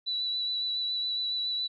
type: tone with vibrato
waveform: sine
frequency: 3951 Hz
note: B7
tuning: in tune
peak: -28 dBFS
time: 0.06-1.68 s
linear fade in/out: 20 ms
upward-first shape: triangle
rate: 7.2 Hz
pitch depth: 20 cents each way
effects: none